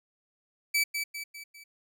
sawtooth tone with echo, 2302 Hz, D7, 35 cents flat, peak -20 dBFS, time 0.74-0.84 s, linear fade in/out 10 ms, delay 200 ms, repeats 4, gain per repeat -6 dB, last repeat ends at 1.64 s, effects none

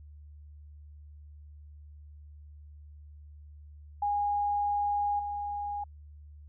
sine tone with level steps, 820 Hz, G#5, 22 cents flat, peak -26 / -32 dBFS, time 4.02-5.84 s, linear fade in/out 5 ms, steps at 5.19 s, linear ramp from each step 5 ms, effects added 74 Hz sine -47 dBFS peak until 6.48 s

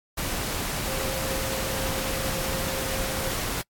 sine tone in noise, 531 Hz, C5, 25 cents sharp, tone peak -33 dBFS, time 0.87-3.31 s, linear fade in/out 10 ms, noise pink, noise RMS -29 dBFS, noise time 0.17-3.62 s, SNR -7 dB, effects noise-tail reverb RT60 0.1 s tail -25 dB re dry + AAC 64 kbps

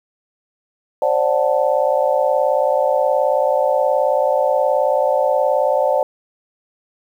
sine chord, D dominant seventh, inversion third, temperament just, 528.6 / 587.3 / 734.2 / 881 Hz, C5 / D5 / F#5 / A5, +18 / 0 / -14 / +2 cents, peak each -18 / -17 / -22 / -22 dBFS, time 1.02-6.03 s, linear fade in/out 2 ms, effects 8-bit

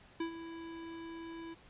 square tone with ADSR envelope, 330.8 Hz, E4, 6 cents sharp, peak -33 dBFS, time 0.2-1.55 s, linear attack 5 ms, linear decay 100 ms, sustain -11 dB, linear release 23 ms, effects pink hiss -60 dBFS RMS until 1.69 s + resampled to 8000 Hz

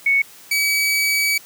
sine / sawtooth tone pair in turn, 2217 / 2281 Hz, C#7 / C#7, 0 / +49 cents, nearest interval unison, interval 49 cents, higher second, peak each -13 dBFS, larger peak neither, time 0.06-0.22 / 0.51-1.38 s, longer second, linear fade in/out 5 ms, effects white hiss -44 dBFS RMS until 1.45 s + high-pass 100 Hz 12 dB/octave

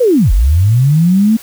sine linear two-way sweep, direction down then up, 523.3 to 41.2 to 228.3 Hz, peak -6 dBFS, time 0-1.37 s, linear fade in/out 10 ms, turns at 0.32 s, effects white hiss -35 dBFS RMS until 1.42 s

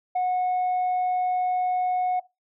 sine tone, 731 Hz, F#5, 21 cents flat, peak -19 dBFS, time 0.15-2.2 s, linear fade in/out 10 ms, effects noise-tail reverb RT60 0.2 s tail -19 dB re dry + tanh soft clip ceiling -20 dBFS

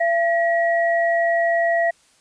sine tone pair together, 677 / 1911.4 Hz, E5 / A#6, +46 / +43 cents, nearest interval octave + tritone, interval 1797 cents, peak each -17 / -22 dBFS, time 0-1.91 s, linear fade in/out 10 ms, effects white hiss -57 dBFS RMS until 2.2 s + resampled to 22050 Hz

